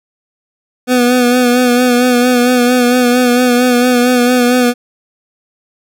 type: tone with vibrato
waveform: 25% pulse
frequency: 246.9 Hz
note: B3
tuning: in tune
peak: -4 dBFS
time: 0.87-4.74 s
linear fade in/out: 50 ms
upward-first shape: sine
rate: 4.4 Hz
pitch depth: 36 cents each way
effects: none

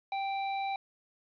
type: tone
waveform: square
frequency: 784 Hz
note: G5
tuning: in tune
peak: -32 dBFS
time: 0.12-0.76 s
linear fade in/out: 2 ms
effects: resampled to 11025 Hz + 10-bit

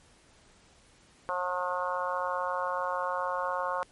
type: harmonic tone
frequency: 180.3 Hz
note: F#3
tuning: 45 cents flat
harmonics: 3 / 4 / 5 / 6 / 7 / 8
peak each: -34 / -39 / -35 / -33 / -38 / -39 dBFS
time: 1.29-3.83 s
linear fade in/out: 0 ms
effects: pink hiss -60 dBFS RMS until 3.91 s + MP3 48 kbps

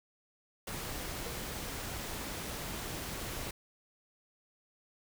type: noise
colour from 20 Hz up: pink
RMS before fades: -40 dBFS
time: 0.67-3.51 s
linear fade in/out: 5 ms
type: tone with exponential decay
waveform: triangle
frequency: 478.9 Hz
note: A#4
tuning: 47 cents sharp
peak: -36 dBFS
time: 1.26-1.38 s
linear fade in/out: 5 ms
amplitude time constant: 25 ms
effects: none

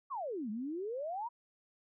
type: exponential two-way sweep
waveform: sine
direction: down then up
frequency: 1188 to 203.3 to 988 Hz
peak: -36 dBFS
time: 0.1-1.29 s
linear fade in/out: 20 ms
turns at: 0.5 s
effects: none

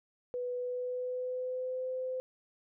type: tone with pitch glide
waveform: sine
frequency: 493.9 to 513.4 Hz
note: B4 to C5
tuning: 0 to -33 cents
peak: -33 dBFS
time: 0.34-2.2 s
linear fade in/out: 0 ms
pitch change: +67 cents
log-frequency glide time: 0.55-1.89 s
effects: none

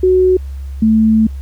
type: tone pair in turn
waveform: sine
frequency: 370 / 220 Hz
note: F#4 / A3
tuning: 0 / 0 cents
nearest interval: major sixth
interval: 900 cents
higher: first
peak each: -7 dBFS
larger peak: neither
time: 0.03-0.37 / 0.82-1.27 s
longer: second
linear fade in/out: 5 ms
effects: added 68 Hz sine -22 dBFS peak until 1.41 s + pink hiss -49 dBFS RMS until 1.41 s

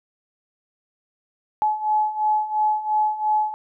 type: beating tone pair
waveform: sine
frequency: 852 / 854.9 Hz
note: G#5 / G#5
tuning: +44 / +50 cents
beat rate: 2.9 Hz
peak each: -24 / -20 dBFS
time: 1.62-3.54 s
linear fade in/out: 0 ms
effects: none

